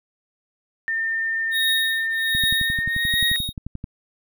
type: tone with pitch glide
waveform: sine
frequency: 1807 to 1877.2 Hz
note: A6 to A#6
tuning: +46 to +12 cents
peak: -21 dBFS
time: 0.88-3.36 s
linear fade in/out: 0 ms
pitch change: +66 cents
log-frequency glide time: 2.49-3.19 s
type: tone with tremolo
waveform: square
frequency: 3752 Hz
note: A#7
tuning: 11 cents sharp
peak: -19 dBFS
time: 1.51-3.53 s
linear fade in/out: 50 ms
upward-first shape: triangle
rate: 1.3 Hz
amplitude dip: 100%
type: click train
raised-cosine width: 5 ms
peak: -18 dBFS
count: 18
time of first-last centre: 2.35-3.841 s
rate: 11.4 Hz
effects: none